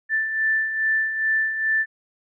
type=beating tone pair; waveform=sine; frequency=1764 / 1766.4 Hz; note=A6 / A6; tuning=+4 / +6 cents; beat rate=2.4 Hz; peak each=-28 / -20 dBFS; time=0.09-1.86 s; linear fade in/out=50 ms; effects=none